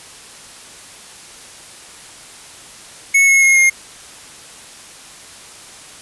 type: tone with pitch steps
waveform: square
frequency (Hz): 2201 / 2178 / 2156 / 2133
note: C#7 / C#7 / C#7 / C7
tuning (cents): -13 / -31 / -49 / +33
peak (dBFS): -9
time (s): 3.14-3.7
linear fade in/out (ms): 10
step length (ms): 140
effects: white hiss -38 dBFS RMS until 6.01 s + resampled to 24000 Hz